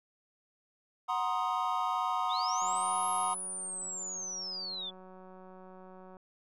triangle chord, C half-diminished seventh, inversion second, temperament equal with one note detuned, 740 / 944.3 / 1046.5 / 1244.5 Hz, Gb5 / Bb5 / C6 / Eb6, 0 / +22 / 0 / 0 cents, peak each -33 dBFS, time 1.08-3.35 s, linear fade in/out 20 ms
sine linear two-way sweep, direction up then down, 3393 to 11175 to 3393 Hz, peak -36 dBFS, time 2.29-4.91 s, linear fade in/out 20 ms, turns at 3.08 s
click train, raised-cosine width 1 ms, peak -39 dBFS, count 661, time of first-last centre 2.62-6.168 s, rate 186 Hz
effects none

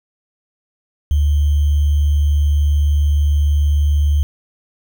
sine tone with sample-and-hold, 73.42 Hz, D2, in tune, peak -11 dBFS, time 1.11-4.23 s, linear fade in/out 0 ms, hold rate 3150 Hz, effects none

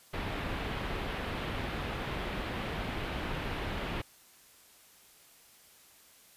pink low-pass noise, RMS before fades -36 dBFS, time 0.13-4.02 s, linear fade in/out 10 ms, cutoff 3400 Hz, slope 24 dB/octave, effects white hiss -59 dBFS RMS until 6.36 s + resampled to 32000 Hz

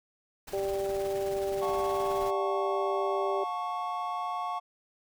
pink noise with tremolo, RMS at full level -43 dBFS, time 0.47-2.31 s, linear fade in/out 10 ms, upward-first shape square, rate 19 Hz, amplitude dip 35%
harmonic tone, 196 Hz, G3, in tune, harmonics 2 / 3 / 4, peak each -30 / -33 / -39 dBFS, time 0.53-3.44 s, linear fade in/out 5 ms
triangle chord, F augmented, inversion none, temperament equal with one note detuned, 716.4 / 880 / 1108.7 Hz, F5 / A5 / C#6, +44 / 0 / 0 cents, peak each -33 / -36 / -32 dBFS, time 1.61-4.6 s, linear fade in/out 20 ms
effects none

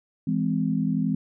sine chord, E augmented, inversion none, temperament just, 164.81 / 206 / 257.5 Hz, E3 / G#3 / B#3, 0 / -14 / -28 cents, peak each -26 dBFS, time 0.27-1.15 s, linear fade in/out 5 ms, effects none

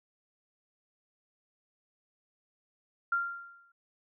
sine tone with exponential decay, 1388 Hz, F6, 11 cents flat, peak -24 dBFS, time 3.12-3.72 s, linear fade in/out 5 ms, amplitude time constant 130 ms, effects none

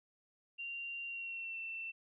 sine tone with pitch glide, 2770 to 2683 Hz, F7 to E7, -15 to +30 cents, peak -40 dBFS, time 0.58-1.92 s, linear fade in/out 20 ms, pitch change -55 cents, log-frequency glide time 1.06-1.6 s, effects none

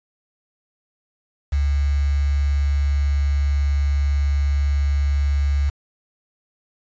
sine tone with quantisation, 70.9 Hz, C#2, 40 cents sharp, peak -16 dBFS, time 1.52-5.7 s, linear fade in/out 10 ms, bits 6, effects resampled to 16000 Hz

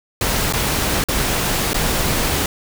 pink noise with dropouts, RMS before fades -19 dBFS, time 0.21-2.46 s, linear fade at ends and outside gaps 2 ms, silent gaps 0.526-0.535 / 1.04-1.085 / 1.733-1.743 s, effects none

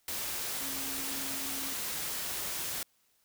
sine tone in noise, 271.8 Hz, C#4, 34 cents flat, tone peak -45 dBFS, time 0.61-1.73 s, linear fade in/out 2 ms, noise white, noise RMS -36 dBFS, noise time 0.08-2.83 s, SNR -12 dB, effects white hiss -71 dBFS RMS until 3.24 s

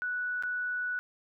sine tone with dropouts, 1477 Hz, F#6, 3 cents flat, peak -30 dBFS, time 0.02-0.99 s, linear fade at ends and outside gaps 0 ms, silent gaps 0.425-0.435 s, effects none

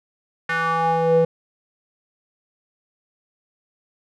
square tone with band-pass filter sweep, 164.81 Hz, E3, in tune, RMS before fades -19 dBFS, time 0.49-1.25 s, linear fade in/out 5 ms, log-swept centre 1700 to 420 Hz, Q 3.7, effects none

